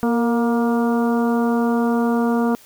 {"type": "harmonic tone with a mistuned harmonic", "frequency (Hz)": 236, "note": "A#3", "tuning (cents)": 22, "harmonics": [1, 2, 3, 4, 5, 6], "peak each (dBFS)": [-17, -23, -27, -29, -31, -33], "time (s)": [0.03, 2.55], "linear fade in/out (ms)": 0, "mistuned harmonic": 2, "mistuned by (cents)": -33, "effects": ["white hiss -48 dBFS RMS until 2.65 s"]}